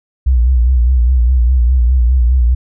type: tone with vibrato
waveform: sine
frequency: 61.74 Hz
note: B1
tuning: in tune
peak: -7 dBFS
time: 0.26-2.55 s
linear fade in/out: 10 ms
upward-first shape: sine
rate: 4.9 Hz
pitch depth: 96 cents each way
effects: none